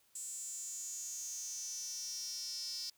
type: tone with high-pass filter sweep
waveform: square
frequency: 207.7 Hz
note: G#3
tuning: in tune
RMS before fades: -43 dBFS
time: 0.15-2.9 s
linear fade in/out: 5 ms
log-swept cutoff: 7700 to 5000 Hz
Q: 9.4
effects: white hiss -71 dBFS RMS until 2.97 s